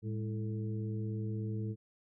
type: harmonic tone with a mistuned harmonic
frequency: 110 Hz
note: A2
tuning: in tune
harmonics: 1 / 2 / 3 / 4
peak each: -35 / -41 / -45 / -47 dBFS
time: 0.02-1.76 s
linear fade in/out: 50 ms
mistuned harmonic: 2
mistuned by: -110 cents
effects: none